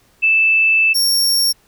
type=tone pair in turn; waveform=sine / sawtooth; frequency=2637 / 5511 Hz; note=E7 / F8; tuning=0 / -24 cents; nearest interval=octave + minor second; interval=1276 cents; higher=second; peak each=-10 dBFS; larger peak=neither; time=0.22-0.94 / 0.94-1.53 s; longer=first; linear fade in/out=20 ms; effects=pink hiss -55 dBFS RMS until 1.67 s